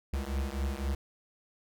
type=beating tone pair; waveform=square; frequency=66.6 / 70.5 Hz; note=C2 / C#2; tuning=+31 / +30 cents; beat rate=3.9 Hz; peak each=-34 / -35 dBFS; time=0.13-0.95 s; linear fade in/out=5 ms; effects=none